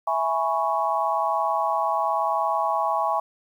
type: chord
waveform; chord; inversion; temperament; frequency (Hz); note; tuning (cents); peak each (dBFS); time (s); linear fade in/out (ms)
sine; C# minor seventh; first; equal; 659.3 / 830.6 / 987.8 / 1108.7; E5 / G#5 / B5 / C#6; 0 / 0 / 0 / 0; -27 / -25 / -28 / -26; 0.07-3.2; 5
effects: 9-bit